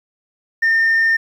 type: tone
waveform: sine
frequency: 1813 Hz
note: A#6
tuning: 49 cents flat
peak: -10 dBFS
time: 0.62-1.17 s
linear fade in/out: 10 ms
effects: tanh soft clip ceiling -10 dBFS + 8-bit